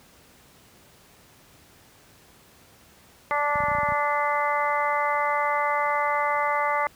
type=harmonic tone; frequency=291.8 Hz; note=D4; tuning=11 cents flat; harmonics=2 / 3 / 4 / 5 / 6 / 7; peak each=-29 / -26 / -26 / -35 / -36 / -29 dBFS; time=3.31-6.87 s; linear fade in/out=0 ms
type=clicks; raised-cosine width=5 ms; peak=-23 dBFS; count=10; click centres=3.557 / 3.604 / 3.637 / 3.684 / 3.716 / 3.75 / 3.785 / 3.832 / 3.888 / 3.921 s
effects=pink hiss -54 dBFS RMS until 6.95 s + high-pass 60 Hz 12 dB/octave